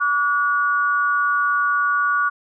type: tone pair together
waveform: sine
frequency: 1149.1 / 1450 Hz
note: D6 / F#6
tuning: -38 / -35 cents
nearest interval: major third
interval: 403 cents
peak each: -19 dBFS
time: 0-2.3 s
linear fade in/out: 20 ms
effects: none